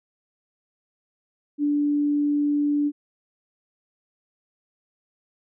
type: tone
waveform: sine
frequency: 291.7 Hz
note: D4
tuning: 12 cents flat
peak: -19 dBFS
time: 1.58-2.92 s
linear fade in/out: 50 ms
effects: none